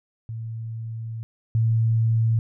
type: tone pair in turn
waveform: sine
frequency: 113.1 / 113.1 Hz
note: A2 / A2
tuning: +48 / +48 cents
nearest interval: unison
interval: 0 cents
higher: neither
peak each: -29 / -17 dBFS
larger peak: second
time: 0.29-1.23 / 1.55-2.39 s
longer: first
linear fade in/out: 0 ms
effects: none